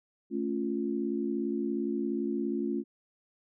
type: chord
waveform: sine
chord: A augmented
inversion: none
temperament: equal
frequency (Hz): 220 / 277.2 / 349.2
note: A3 / C#4 / E#4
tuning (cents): 0 / 0 / 0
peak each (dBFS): -33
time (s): 0.3-2.84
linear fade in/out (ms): 50
effects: none